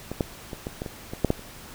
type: clicks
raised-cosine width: 2 ms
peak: -17 / -9 / -20 / -17 / -17 / -20 / -19 / -6 / -7 / -29 dBFS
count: 10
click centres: 0.116 / 0.208 / 0.532 / 0.669 / 0.819 / 0.862 / 1.135 / 1.247 / 1.304 / 1.394 s
effects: pink hiss -44 dBFS RMS until 1.74 s